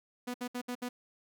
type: tone bursts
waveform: sawtooth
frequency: 246.4 Hz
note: B3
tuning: 4 cents flat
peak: -31 dBFS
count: 5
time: 0.27-0.89 s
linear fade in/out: 10 ms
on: 72 ms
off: 65 ms
effects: none